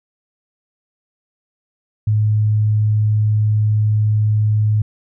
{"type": "tone", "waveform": "sine", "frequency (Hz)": 106.8, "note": "G#2", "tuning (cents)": 49, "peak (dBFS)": -12, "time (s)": [2.07, 4.82], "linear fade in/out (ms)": 5, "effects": []}